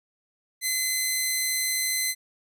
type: tone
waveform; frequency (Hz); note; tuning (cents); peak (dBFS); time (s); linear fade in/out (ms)
10% pulse; 2043; C7; -42; -15; 0.61-2.15; 50
effects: none